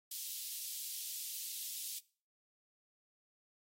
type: high-pass noise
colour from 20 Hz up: white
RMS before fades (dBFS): -43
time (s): 0.11-1.99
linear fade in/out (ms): 5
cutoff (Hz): 3200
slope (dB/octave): 24
effects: noise-tail reverb RT60 0.4 s tail -20 dB re dry + AAC 48 kbps